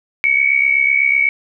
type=tone pair together; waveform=sine; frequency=2217 / 2285 Hz; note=C#7 / D7; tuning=0 / -48 cents; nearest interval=minor second; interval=52 cents; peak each=-14 dBFS; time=0.24-1.29 s; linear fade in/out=0 ms; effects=none